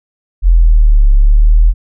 sine exponential two-way sweep, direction down then up, 43.7 to 34.65 to 41.37 Hz, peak -3 dBFS, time 0.42-1.74 s, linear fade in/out 50 ms, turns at 1.12 s, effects none

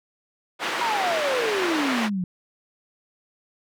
white band-pass noise, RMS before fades -27 dBFS, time 0.59-2.1 s, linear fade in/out 50 ms, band 340 to 2200 Hz, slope 12 dB/octave
sine exponential sweep, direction down, 978 to 174.61 Hz, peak -23 dBFS, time 0.81-2.24 s, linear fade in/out 2 ms
effects none

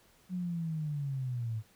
sine linear sweep, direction down, 185 to 106.7 Hz, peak -32 dBFS, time 0.29-1.63 s, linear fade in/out 50 ms, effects pink hiss -64 dBFS RMS until 1.75 s

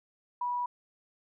sine tone, 976 Hz, B5, 21 cents flat, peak -29 dBFS, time 0.41-0.66 s, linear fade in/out 5 ms, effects none

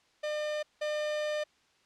45% pulse tone pair in turn, 603 / 603 Hz, D5 / D5, +46 / +46 cents, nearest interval unison, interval 0 cents, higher neither, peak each -31 / -30 dBFS, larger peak second, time 0.23-0.63 / 0.81-1.44 s, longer second, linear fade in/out 10 ms, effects white hiss -67 dBFS RMS until 1.85 s + low-pass 5000 Hz 12 dB/octave

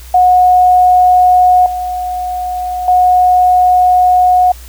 sine tone with level steps, 728 Hz, F#5, 28 cents flat, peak -4 / -15 / -5 dBFS, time 0.14-4.52 s, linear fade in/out 5 ms, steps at 1.66 / 2.88 s, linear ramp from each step 2 ms, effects added 60 Hz sine -30 dBFS peak until 4.68 s + white hiss -38 dBFS RMS until 4.68 s

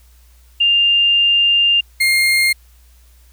sine / 35% pulse tone pair in turn, 2800 / 2124 Hz, F7 / C7, +4 / +25 cents, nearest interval perfect fourth, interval 479 cents, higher first, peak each -10 dBFS, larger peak neither, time 0.6-1.81 / 2-2.53 s, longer first, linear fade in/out 10 ms, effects added 60 Hz sine -45 dBFS peak until 3.32 s + white hiss -55 dBFS RMS until 3.32 s

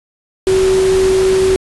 sine tone in noise, 378.9 Hz, F#4, 41 cents sharp, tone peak -9 dBFS, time 0.47-1.56 s, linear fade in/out 0 ms, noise pink, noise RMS -22 dBFS, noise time 0.47-1.56 s, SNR +10 dB, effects resampled to 24000 Hz

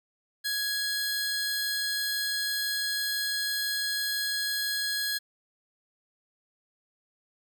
sawtooth tone pair together, 1666 / 4188 Hz, G#6 / C8, +5 / +1 cents, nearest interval octave + major third, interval 1596 cents, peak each -27 / -28 dBFS, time 0.44-5.19 s, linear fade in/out 20 ms, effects none

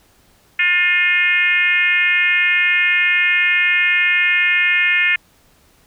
sine tone with frequency modulation, 2132 Hz, C7, 32 cents sharp, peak -12 dBFS, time 0.59-5.16 s, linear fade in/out 5 ms, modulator 354 Hz, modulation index 1.4, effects pink hiss -54 dBFS RMS until 5.86 s

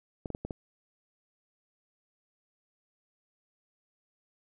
clicks, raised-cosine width 2 ms, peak -22 dBFS, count 5, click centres 0.258 / 0.303 / 0.349 / 0.45 / 0.508 s, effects none

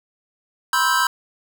square chord, C major seventh, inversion third, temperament just, 981.1 / 1046.5 / 1308.1 / 1569.8 Hz, B5 / C6 / E6 / G6, -12 / 0 / -14 / +2 cents, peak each -23 / -24 / -23 / -21 dBFS, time 0.73-1.07 s, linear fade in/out 2 ms, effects none

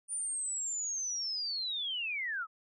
sine linear sweep, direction down, 9397 to 1233 Hz, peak -33 dBFS, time 0.08-2.47 s, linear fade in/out 50 ms, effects none

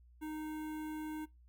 square tone with notch filter, 308.9 Hz, D#4, 12 cents flat, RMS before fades -42 dBFS, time 0.21-1.26 s, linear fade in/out 20 ms, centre 4900 Hz, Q 0.59, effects noise-tail reverb RT60 0.2 s tail -22 dB re dry + added 60 Hz sine -59 dBFS peak until 1.48 s

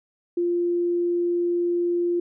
sine tone, 348 Hz, F4, 6 cents flat, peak -20 dBFS, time 0.37-2.2 s, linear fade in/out 5 ms, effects none

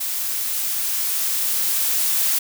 blue noise with level ramp, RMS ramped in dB -25 to -19 dBFS, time 0-2.39 s, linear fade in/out 10 ms, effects none

